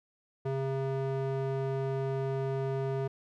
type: tone with band-pass filter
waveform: square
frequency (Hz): 134.8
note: C#3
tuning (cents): -48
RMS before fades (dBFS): -32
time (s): 0.45-3.08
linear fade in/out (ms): 10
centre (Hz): 410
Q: 0.96
effects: none